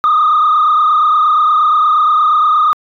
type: tone with frequency modulation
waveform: sine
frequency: 1227 Hz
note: D#6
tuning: 25 cents flat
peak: -6 dBFS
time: 0.04-2.73 s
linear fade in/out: 0 ms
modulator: 28.5 Hz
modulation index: 1.5
effects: tanh soft clip ceiling -5 dBFS